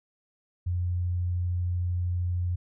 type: tone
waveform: sine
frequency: 88.7 Hz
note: F2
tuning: 27 cents sharp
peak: -25 dBFS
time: 0.66-2.56 s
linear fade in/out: 10 ms
effects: none